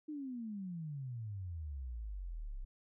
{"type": "exponential sweep", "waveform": "sine", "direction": "down", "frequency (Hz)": [312.3, 31.2], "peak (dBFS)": -40, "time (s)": [0.08, 2.65], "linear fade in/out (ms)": 10, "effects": []}